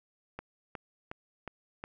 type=click train; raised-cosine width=0.5 ms; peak=-24 dBFS; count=5; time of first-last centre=0.39-1.839 s; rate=2.76 Hz; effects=none